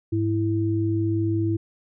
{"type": "tone pair together", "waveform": "sine", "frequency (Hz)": [103.82, 329.6], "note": ["G#2", "E4"], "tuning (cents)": [0, 0], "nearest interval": "octave + minor sixth", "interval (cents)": 2000, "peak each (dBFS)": -23, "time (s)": [0.12, 1.57], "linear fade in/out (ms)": 10, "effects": []}